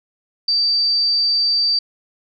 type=tone; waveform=sine; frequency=4647 Hz; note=D8; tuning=19 cents flat; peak=-14 dBFS; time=0.48-1.79 s; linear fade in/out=5 ms; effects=none